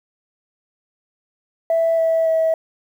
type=tone with pitch steps; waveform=sine; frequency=659.3 / 652.9 / 646.5 Hz; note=E5 / E5 / E5; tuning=0 / -17 / -34 cents; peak=-13 dBFS; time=1.7-2.54 s; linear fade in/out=2 ms; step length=280 ms; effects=tanh soft clip ceiling -11 dBFS + 8-bit